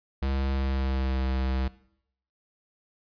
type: tone with pitch glide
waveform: square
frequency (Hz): 67.4 to 65.37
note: C#2 to C2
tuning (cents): -48 to -1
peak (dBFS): -26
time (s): 0.22-1.68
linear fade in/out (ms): 5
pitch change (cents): -53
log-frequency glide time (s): 0.51-1.21
effects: noise-tail reverb RT60 0.7 s tail -19 dB re dry + resampled to 11025 Hz